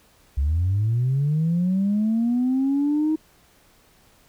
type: linear sweep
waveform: sine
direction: up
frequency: 65.41 to 316.2 Hz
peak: -17 dBFS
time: 0.37-3.16 s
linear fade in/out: 10 ms
effects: tanh soft clip ceiling -15 dBFS + pink hiss -57 dBFS RMS until 4.28 s